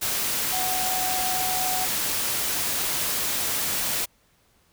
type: tone in noise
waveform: sine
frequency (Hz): 743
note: F#5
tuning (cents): +7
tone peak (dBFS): -28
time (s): 0.52-1.86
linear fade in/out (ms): 20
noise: white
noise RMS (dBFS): -26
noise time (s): 0.01-4.06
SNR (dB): -5
effects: pink hiss -63 dBFS RMS until 4.72 s